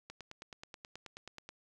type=click train; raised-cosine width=0.2 ms; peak=-29 dBFS; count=14; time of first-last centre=0.1-1.49 s; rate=9.35 Hz; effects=none